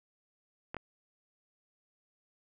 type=clicks; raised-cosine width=0.5 ms; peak=-23 dBFS; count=2; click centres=0.745 / 0.767 s; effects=none